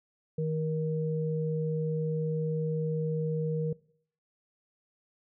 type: tone pair together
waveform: sine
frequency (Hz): 157.54 / 472.1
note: D#3 / A#4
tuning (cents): +22 / +22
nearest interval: octave + perfect fifth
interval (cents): 1900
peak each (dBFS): -29 / -32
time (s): 0.38-3.73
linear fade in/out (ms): 5
effects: noise-tail reverb RT60 0.6 s tail -22 dB re dry